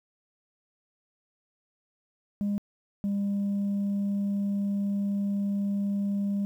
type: tone pair in turn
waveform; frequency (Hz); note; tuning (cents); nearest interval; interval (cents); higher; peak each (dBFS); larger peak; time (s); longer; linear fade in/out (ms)
sine; 203.4 / 200.6; G#3 / G3; -36 / +40; unison; 24; first; -23; neither; 2.41-2.58 / 3.04-6.45; second; 0
effects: tanh soft clip ceiling -24 dBFS + 10-bit